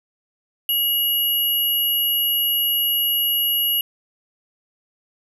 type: tone pair together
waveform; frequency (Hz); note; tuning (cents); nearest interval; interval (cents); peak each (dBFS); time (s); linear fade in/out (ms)
sine; 2900 / 11600; F#7 / F#9; -35 / -35; 2 octaves; 2400; -20; 0.69-3.81; 2
effects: none